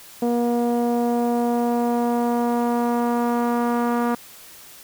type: tone with low-pass filter sweep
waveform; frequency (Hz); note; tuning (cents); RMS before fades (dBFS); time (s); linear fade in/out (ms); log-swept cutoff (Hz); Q
sawtooth; 238.5; A#3; +40; -21; 0.22-4.15; 5; 620 to 1200; 1.8
effects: white hiss -44 dBFS RMS until 4.83 s